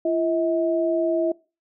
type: tone pair together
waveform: sine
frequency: 339.6 / 641 Hz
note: F4 / E5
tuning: -48 / -49 cents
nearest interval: major seventh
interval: 1099 cents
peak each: -22 dBFS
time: 0.05-1.32 s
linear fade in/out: 5 ms
effects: noise-tail reverb RT60 0.3 s tail -21 dB re dry